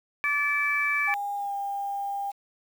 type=harmonic tone; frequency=579 Hz; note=D5; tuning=25 cents flat; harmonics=2 / 3 / 4; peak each=-31 / -28 / -25 dBFS; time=0.24-1.14 s; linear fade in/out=0 ms
type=tone with pitch glide; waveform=sine; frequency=810 to 800.7 Hz; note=G#5 to G5; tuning=-43 to +37 cents; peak=-28 dBFS; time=1.07-2.32 s; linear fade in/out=20 ms; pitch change=-20 cents; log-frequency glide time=1.36-1.54 s
effects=8-bit